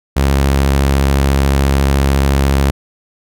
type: tone with vibrato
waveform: sawtooth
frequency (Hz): 68.7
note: C#2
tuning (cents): -15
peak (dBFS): -6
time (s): 0.16-2.71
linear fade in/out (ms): 10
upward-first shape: square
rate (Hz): 14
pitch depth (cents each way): 19
effects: none